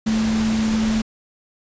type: tone in noise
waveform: sine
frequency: 220 Hz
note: A3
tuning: in tune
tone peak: -17 dBFS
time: 0.06-1.02 s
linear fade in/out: 10 ms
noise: pink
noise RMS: -28 dBFS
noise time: 0.06-1.02 s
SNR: +8 dB
effects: resampled to 16000 Hz